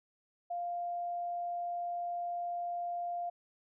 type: tone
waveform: sine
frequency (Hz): 698.5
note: F5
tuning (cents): 0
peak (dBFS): -34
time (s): 0.5-3.3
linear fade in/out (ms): 10
effects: none